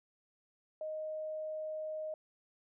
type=tone; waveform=sine; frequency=622.3 Hz; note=D#5; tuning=in tune; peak=-37 dBFS; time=0.81-2.14 s; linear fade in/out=2 ms; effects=none